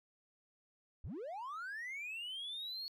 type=linear sweep; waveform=triangle; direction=up; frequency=43.65 to 4387 Hz; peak=-39 dBFS; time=1.04-2.88 s; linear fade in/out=0 ms; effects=tanh soft clip ceiling -36 dBFS